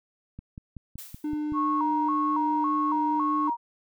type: click train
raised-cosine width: 5 ms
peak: -27 dBFS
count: 7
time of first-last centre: 0.39-1.522 s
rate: 5.3 Hz
type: noise with exponential decay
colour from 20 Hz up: blue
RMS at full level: -38 dBFS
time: 0.98-1.44 s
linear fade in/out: 5 ms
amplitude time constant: 98 ms
type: tone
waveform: triangle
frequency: 300.8 Hz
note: D4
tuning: 42 cents sharp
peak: -25 dBFS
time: 1.24-3.5 s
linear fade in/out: 5 ms
type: tone with vibrato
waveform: sine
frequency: 1018 Hz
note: C6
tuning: 48 cents flat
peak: -24 dBFS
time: 1.53-3.57 s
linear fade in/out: 50 ms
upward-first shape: square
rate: 1.8 Hz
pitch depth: 130 cents each way
effects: none